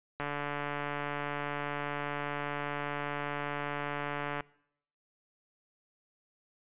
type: click train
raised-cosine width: 0.5 ms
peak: -20 dBFS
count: 611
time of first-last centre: 0.2-4.407 s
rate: 145 Hz
effects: noise-tail reverb RT60 0.7 s tail -22 dB re dry + resampled to 8000 Hz